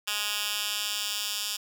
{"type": "tone with high-pass filter sweep", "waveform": "10% pulse", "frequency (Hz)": 207.7, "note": "G#3", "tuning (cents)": 0, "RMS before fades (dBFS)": -31, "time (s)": [0.07, 1.57], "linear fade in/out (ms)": 10, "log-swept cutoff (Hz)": [2400, 3900], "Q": 1.2, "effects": []}